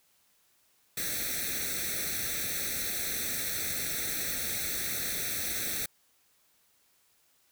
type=noise with comb filter; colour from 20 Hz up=white; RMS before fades=-33 dBFS; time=0.97-5.86 s; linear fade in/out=5 ms; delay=0.5 ms; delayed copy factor=+1; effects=white hiss -68 dBFS RMS until 7.51 s